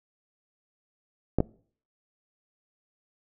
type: clicks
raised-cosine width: 2 ms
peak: -9 dBFS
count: 2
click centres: 1.386 / 1.404 s
effects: noise-tail reverb RT60 0.5 s tail -23 dB re dry